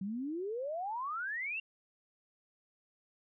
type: exponential sweep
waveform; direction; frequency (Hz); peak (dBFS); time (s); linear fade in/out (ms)
sine; up; 185 to 2794; -35; 0.01-1.6; 5
effects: none